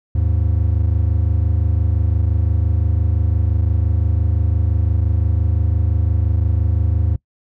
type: tone pair together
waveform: triangle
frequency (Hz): 77.1 / 102.92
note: D#2 / G#2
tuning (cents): -15 / -15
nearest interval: perfect fourth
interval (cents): 500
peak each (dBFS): -14 / -16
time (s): 0.15-7.16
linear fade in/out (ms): 5
effects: noise-tail reverb RT60 0.1 s tail -23 dB re dry